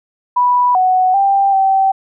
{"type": "tone with pitch steps", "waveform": "sine", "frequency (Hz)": [984, 742, 789, 773], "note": ["B5", "F#5", "G5", "G5"], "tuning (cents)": [-7, 5, 11, -24], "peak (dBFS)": -9, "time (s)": [0.36, 1.92], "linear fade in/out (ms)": 10, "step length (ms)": 390, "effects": []}